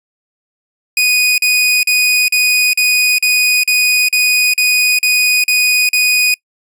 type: tone bursts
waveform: sawtooth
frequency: 2482 Hz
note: D#7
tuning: 5 cents flat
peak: -6 dBFS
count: 12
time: 0.97-6.341 s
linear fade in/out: 2 ms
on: 410 ms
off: 41 ms
effects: noise-tail reverb RT60 0.1 s tail -26 dB re dry + resampled to 32000 Hz